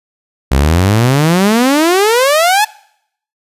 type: exponential sweep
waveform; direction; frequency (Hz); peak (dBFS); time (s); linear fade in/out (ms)
sawtooth; up; 63 to 880; -4; 0.51-2.65; 10
effects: noise-tail reverb RT60 0.7 s tail -22 dB re dry + resampled to 32000 Hz